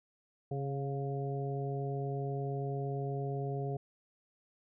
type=harmonic tone with a mistuned harmonic; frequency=137.8 Hz; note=C#3; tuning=10 cents flat; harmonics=1 / 2 / 3 / 4 / 5; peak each=-35 / -47 / -39 / -48 / -43 dBFS; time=0.51-3.77 s; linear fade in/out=5 ms; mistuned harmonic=5; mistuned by=+31 cents; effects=none